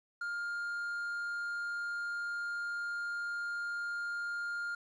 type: tone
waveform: triangle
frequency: 1407 Hz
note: F6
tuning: 12 cents sharp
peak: -33 dBFS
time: 0.21-4.75 s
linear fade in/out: 5 ms
effects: resampled to 22050 Hz + 11-bit